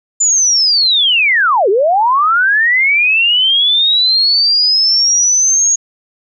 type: linear two-way sweep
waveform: sine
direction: down then up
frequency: 7130 to 364.9 to 6670 Hz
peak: -8 dBFS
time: 0.2-5.76 s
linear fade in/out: 10 ms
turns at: 1.69 s
effects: none